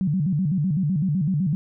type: tone with vibrato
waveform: sine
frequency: 166.9 Hz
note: E3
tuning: 22 cents sharp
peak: -19 dBFS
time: 0.01-1.55 s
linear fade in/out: 0 ms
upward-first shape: square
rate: 7.9 Hz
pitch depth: 220 cents each way
effects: none